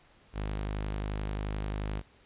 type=tone; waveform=sawtooth; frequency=51.4 Hz; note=G#1; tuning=17 cents flat; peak=-28 dBFS; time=0.33-2.03 s; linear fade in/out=50 ms; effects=pink hiss -61 dBFS RMS until 2.25 s + resampled to 8000 Hz